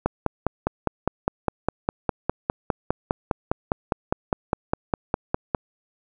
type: click train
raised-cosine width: 1 ms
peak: -6 dBFS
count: 28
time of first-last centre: 0.06-5.548 s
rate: 4.92 Hz
effects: none